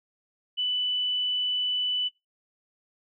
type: tone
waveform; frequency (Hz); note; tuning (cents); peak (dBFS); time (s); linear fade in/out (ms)
sine; 2985; F#7; +15; -25; 0.57-2.09; 20
effects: noise-tail reverb RT60 0.2 s tail -19 dB re dry